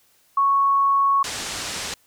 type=tone; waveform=sine; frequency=1107 Hz; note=C#6; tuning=3 cents flat; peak=-15 dBFS; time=0.37-1.23 s; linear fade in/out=5 ms
type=low-pass noise; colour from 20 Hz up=white; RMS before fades=-30 dBFS; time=1.24-1.94 s; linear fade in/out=2 ms; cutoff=7800 Hz; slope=24 dB/octave
effects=white hiss -60 dBFS RMS until 2.06 s